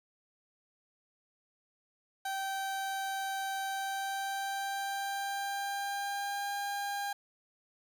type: tone with pitch glide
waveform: 30% pulse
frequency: 777 to 805.3 Hz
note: G5 to G5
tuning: -16 to +46 cents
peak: -31 dBFS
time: 2.25-7.13 s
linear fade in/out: 5 ms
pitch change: +62 cents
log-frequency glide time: 3.63-6.52 s
effects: 11-bit